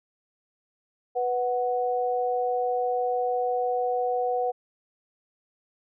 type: tone pair together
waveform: sine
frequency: 493.9 / 740 Hz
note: B4 / F#5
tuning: 0 / 0 cents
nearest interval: perfect fifth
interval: 700 cents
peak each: -26 dBFS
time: 1.15-4.52 s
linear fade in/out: 20 ms
effects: none